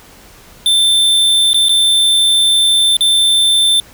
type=tone with dropouts; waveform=square; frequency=3554 Hz; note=A7; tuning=17 cents sharp; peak=-9 dBFS; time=0.66-3.8 s; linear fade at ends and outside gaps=1 ms; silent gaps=1.532-1.544 / 1.685-1.693 / 2.968-3.008 s; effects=pink hiss -41 dBFS RMS until 3.93 s